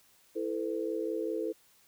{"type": "chord", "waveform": "sine", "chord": "E suspended fourth", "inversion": "none", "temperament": "equal with one note detuned", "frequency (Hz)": [329.6, 440, 505.1], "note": ["E4", "A4", "B4"], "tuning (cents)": [0, 0, 39], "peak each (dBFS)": [-35, -34, -37], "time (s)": [0.35, 1.53], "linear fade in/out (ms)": 20, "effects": ["white hiss -64 dBFS RMS until 1.87 s"]}